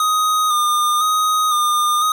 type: tone with vibrato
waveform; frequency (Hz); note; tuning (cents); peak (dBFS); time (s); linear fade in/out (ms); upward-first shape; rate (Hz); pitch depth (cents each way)
square; 1231; D#6; -19; -15; 0-2.12; 2; square; 0.99; 28
effects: none